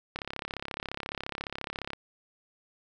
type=click train; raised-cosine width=0.3 ms; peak=-18 dBFS; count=62; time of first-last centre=0.16-1.933 s; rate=34.4 Hz; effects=none